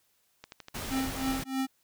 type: click train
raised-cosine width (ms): 0.2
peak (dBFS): -26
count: 9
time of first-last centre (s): 0.44-1.09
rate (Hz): 12.3
type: noise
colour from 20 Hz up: pink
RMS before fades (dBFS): -37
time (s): 0.74-1.44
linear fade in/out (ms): 10
type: tone with tremolo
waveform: square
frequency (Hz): 264.9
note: C4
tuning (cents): +22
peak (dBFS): -27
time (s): 0.9-1.67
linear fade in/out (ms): 20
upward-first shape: triangle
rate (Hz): 3.2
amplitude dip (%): 100
effects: white hiss -71 dBFS RMS until 1.83 s